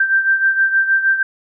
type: beating tone pair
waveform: sine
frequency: 1568 / 1574.4 Hz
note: G6 / G6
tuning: 0 / +7 cents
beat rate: 6.4 Hz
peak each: -13 / -19 dBFS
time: 0-1.23 s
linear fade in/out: 5 ms
effects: none